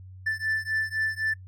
triangle beating tone pair, 1760 / 1763.9 Hz, A6 / A6, 0 / +4 cents, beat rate 3.9 Hz, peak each -27 dBFS, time 0.26-1.34 s, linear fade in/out 10 ms, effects noise-tail reverb RT60 0.1 s tail -24 dB re dry + added 93 Hz sine -42 dBFS peak until 1.47 s

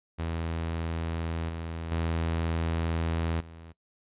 sawtooth tone with level steps, 82.41 Hz, E2, in tune, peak -26 / -30 / -23 / -41 dBFS, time 0.18-3.73 s, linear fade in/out 20 ms, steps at 1.49 / 1.91 / 3.4 s, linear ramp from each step 5 ms, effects noise-tail reverb RT60 0.1 s tail -20 dB re dry + resampled to 8000 Hz

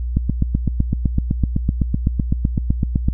click train, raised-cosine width 5 ms, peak -4 dBFS, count 24, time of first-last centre 0.17-3.085 s, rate 7.89 Hz, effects added 60 Hz sine -20 dBFS peak until 3.13 s

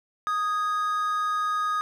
triangle tone pair together, 1244.5 / 1648.3 Hz, D#6 / G#6, 0 / -14 cents, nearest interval perfect fourth, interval 486 cents, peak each -22 / -33 dBFS, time 0.27-1.81 s, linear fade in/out 0 ms, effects none

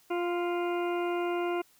harmonic tone with a mistuned harmonic, 349.8 Hz, F4, 3 cents sharp, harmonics 1 / 2 / 3 / 4 / 6 / 7 / 8, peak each -29 / -35 / -39 / -41 / -45 / -46 / -47 dBFS, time 0.1-1.62 s, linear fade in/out 10 ms, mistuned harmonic 3, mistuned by -18 cents, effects white hiss -63 dBFS RMS until 1.79 s

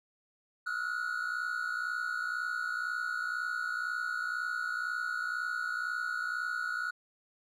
triangle tone cluster, 1293 / 1402 / 1464 Hz, E6 / F6 / F#6, -34 / +6 / -19 cents, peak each -40 / -36 / -32 dBFS, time 0.66-6.91 s, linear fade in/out 10 ms, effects none

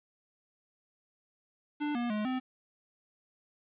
square tone with pitch steps, 295.8 / 239.6 / 211.5 / 257.2 Hz, D4 / A#3 / G#3 / C4, +13 / +48 / +32 / -30 cents, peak -31 dBFS, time 1.8-2.4 s, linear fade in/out 20 ms, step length 150 ms, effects resampled to 8000 Hz + 10-bit

